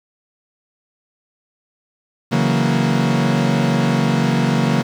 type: chord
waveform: 40% pulse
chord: F# dominant seventh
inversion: second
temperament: equal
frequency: 138.59 / 164.81 / 185 / 233.1 Hz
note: C#3 / E3 / F#3 / A#3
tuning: 0 / 0 / 0 / 0 cents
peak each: -19 / -20 / -21 / -18 dBFS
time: 2.31-4.83 s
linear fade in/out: 20 ms
effects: low-pass 6000 Hz 12 dB/octave + 7-bit